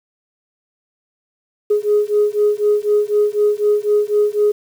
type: beating tone pair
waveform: sine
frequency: 415.3 / 419.3 Hz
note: G#4 / G#4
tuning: 0 / +17 cents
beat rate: 4 Hz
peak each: -15 dBFS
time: 1.7-4.52 s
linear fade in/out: 10 ms
effects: tanh soft clip ceiling -6 dBFS + 7-bit